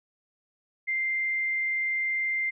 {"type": "tone", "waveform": "sine", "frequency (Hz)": 2093, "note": "C7", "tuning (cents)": 0, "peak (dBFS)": -25, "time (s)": [0.87, 2.51], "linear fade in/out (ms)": 20, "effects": []}